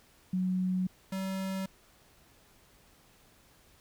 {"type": "tone pair in turn", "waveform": ["sine", "square"], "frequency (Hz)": [184.5, 191.1], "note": ["F#3", "G3"], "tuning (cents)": [-5, -44], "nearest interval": "minor second", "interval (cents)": 61, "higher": "second", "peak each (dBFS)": [-27, -33], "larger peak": "first", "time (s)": [[0.33, 0.87], [1.12, 1.66]], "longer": "neither", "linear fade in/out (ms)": 5, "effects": ["pink hiss -62 dBFS RMS until 3.8 s"]}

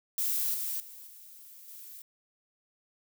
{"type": "noise with level steps", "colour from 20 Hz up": "violet", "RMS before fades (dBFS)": [-30, -34, -48, -51, -47], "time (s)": [0.18, 2.02], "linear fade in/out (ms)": 2, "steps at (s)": [0.54, 0.8, 1.07, 1.68], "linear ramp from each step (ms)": 2, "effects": []}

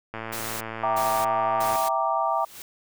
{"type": "click train", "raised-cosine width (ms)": 0.5, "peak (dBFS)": -18, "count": 182, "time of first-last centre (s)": [0.14, 1.756], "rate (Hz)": 112}
{"type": "noise bursts", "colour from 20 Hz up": "white", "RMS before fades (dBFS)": -34, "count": 3, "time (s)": [0.32, 1.89], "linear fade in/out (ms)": 10, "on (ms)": 290, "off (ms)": 350}
{"type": "chord", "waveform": "sine", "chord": "E half-diminished seventh", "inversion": "none", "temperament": "equal", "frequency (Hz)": [659.3, 784, 932.3, 1174.7], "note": ["E5", "G5", "Bb5", "D6"], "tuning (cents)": [0, 0, 0, 0], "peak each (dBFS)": -27, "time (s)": [0.83, 2.45], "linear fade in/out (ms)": 5}
{"type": "noise with exponential growth", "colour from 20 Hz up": "white", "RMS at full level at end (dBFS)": -38, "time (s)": [2.17, 2.62], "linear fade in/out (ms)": 1, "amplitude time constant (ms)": 96}
{"effects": []}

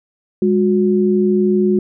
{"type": "tone pair together", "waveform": "sine", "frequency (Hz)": [204.2, 363.8], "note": ["G#3", "F#4"], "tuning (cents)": [-29, -29], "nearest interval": "minor seventh", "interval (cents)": 1000, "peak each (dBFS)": -14, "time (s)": [0.42, 1.79], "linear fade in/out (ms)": 2, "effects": []}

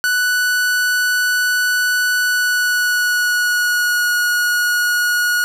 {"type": "tone with pitch glide", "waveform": "45% pulse", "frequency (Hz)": [1483, 1450.8], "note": ["F#6", "F#6"], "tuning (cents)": [4, -34], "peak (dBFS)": -14, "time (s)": [0.04, 5.44], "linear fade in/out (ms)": 0, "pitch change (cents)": -38, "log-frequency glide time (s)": [2.19, 4.12], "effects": []}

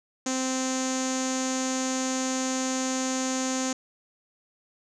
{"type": "tone with low-pass filter", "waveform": "sawtooth", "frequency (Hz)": 260, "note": "C4", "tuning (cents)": -11, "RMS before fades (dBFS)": -28, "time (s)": [0.26, 3.73], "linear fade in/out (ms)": 5, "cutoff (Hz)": 6700, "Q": 8.7, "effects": []}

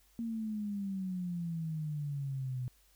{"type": "exponential sweep", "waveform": "sine", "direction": "down", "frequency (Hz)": [233.1, 124.1], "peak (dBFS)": -34, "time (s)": [0.19, 2.68], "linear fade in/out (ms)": 0, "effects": ["added 50 Hz sine -67 dBFS peak until 2.95 s", "white hiss -68 dBFS RMS until 2.95 s"]}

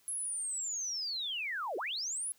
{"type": "linear two-way sweep", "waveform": "sine", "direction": "down then up", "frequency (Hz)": [10870, 332.6, 10870], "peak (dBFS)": -34, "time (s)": [0.08, 2.32], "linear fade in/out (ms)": 0, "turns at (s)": 1.77, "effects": ["white hiss -67 dBFS RMS until 2.38 s"]}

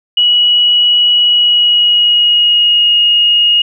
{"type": "tone with pitch glide", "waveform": "sine", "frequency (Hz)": [2923, 2868], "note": ["F#7", "F7"], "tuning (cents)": [-22, 45], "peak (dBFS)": -6, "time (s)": [0.17, 3.62], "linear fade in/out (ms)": 5, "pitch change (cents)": -33, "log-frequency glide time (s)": [1.15, 2.97], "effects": []}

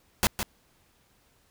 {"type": "noise with echo", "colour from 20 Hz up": "pink", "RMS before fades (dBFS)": -22, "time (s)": [0.23, 0.27], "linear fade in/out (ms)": 0, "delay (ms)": 160, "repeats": 1, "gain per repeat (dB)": -8, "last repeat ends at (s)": 0.43, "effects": ["pink hiss -65 dBFS RMS until 1.5 s"]}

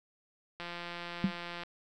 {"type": "click train", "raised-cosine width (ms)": 0.3, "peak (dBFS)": -25, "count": 180, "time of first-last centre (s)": [0.6, 1.635], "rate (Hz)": 173}
{"type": "tone with exponential decay", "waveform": "sine", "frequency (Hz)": 190.4, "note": "F#3", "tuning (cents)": 50, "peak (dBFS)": -21, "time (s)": [1.24, 1.36], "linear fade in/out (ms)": 2, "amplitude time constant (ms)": 25}
{"effects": []}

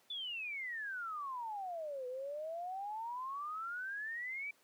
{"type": "exponential two-way sweep", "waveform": "sine", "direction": "down then up", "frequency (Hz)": [3520, 493.9, 2341], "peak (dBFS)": -39, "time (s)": [0.1, 4.51], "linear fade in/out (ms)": 5, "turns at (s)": 2.07, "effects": ["pink hiss -69 dBFS RMS until 4.63 s", "high-pass 300 Hz 12 dB/octave"]}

